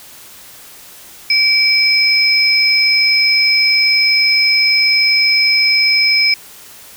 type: tone pair together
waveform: sine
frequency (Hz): 2313 / 5124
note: D7 / E8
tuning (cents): -27 / -50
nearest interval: octave + major second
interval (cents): 1377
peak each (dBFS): -12 / -12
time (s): 1.3-6.34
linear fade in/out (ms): 2
effects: white hiss -38 dBFS RMS until 6.96 s